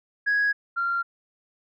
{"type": "tone pair in turn", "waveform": "sine", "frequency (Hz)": [1661.2, 1383.2], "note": ["G#6", "F6"], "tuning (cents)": [0, -17], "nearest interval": "minor third", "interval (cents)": 317, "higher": "first", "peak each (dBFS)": [-18, -22], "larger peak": "first", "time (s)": [[0.26, 0.53], [0.76, 1.03]], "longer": "neither", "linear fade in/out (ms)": 20, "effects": ["tanh soft clip ceiling -17 dBFS"]}